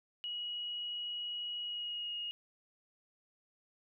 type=tone with pitch glide; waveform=sine; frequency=2907 to 2869 Hz; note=F#7 to F7; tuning=-31 to +46 cents; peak=-37 dBFS; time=0.24-2.31 s; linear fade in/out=0 ms; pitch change=-23 cents; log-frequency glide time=1.61-2.16 s; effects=none